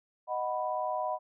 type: chord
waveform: sine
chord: B major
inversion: first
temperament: equal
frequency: 622.3 / 740 / 987.8 Hz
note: D#5 / F#5 / B5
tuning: 0 / 0 / 0 cents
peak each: -34 dBFS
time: 0.27-1.19 s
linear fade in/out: 50 ms
effects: none